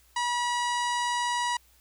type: harmonic tone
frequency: 967 Hz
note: B5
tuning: 37 cents flat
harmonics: 1 / 2 / 3 / 4 / 5 / 6 / 7 / 8 / 9 / 10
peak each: -27 / -33 / -37 / -39 / -41 / -43 / -44 / -45 / -46 / -47 dBFS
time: 0.16-1.57 s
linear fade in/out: 5 ms
effects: added 60 Hz sine -62 dBFS peak until 1.8 s + white hiss -62 dBFS RMS until 1.8 s